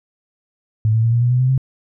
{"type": "tone with pitch steps", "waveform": "sine", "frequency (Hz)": [109.1, 112.1, 115.19, 118.36, 121.61, 124.96, 128.4, 131.93], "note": ["A2", "A2", "A#2", "A#2", "B2", "B2", "C3", "C3"], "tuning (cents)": [-14, 33, -20, 27, -26, 21, -32, 15], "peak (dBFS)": -12, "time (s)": [0.85, 1.578], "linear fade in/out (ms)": 0, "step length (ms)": 91, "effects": []}